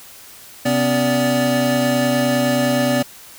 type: tone cluster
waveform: square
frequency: 131.5 / 249.5 / 279.2 / 580 Hz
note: C3 / B3 / C#4 / D5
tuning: +9 / +18 / +13 / -22 cents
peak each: -26 / -19 / -26 / -20 dBFS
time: 0.65-3.03 s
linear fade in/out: 10 ms
effects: white hiss -41 dBFS RMS until 3.38 s